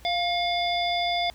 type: harmonic tone with a mistuned harmonic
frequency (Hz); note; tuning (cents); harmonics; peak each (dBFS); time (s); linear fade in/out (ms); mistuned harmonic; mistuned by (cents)
698.5; F5; 0; 1 / 3 / 5 / 7; -25 / -31 / -29 / -35; 0.05-1.3; 0; 3; +46
effects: added 60 Hz sine -50 dBFS peak until 1.34 s + pink hiss -54 dBFS RMS until 1.34 s